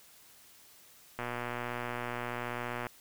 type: click train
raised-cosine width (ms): 0.5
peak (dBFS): -21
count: 204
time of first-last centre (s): 1.19-2.868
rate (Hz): 121
effects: white hiss -58 dBFS RMS until 3 s